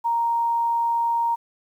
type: tone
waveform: sine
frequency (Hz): 932.3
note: A#5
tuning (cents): 0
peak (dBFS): -19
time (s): 0.04-1.36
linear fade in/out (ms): 20
effects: 9-bit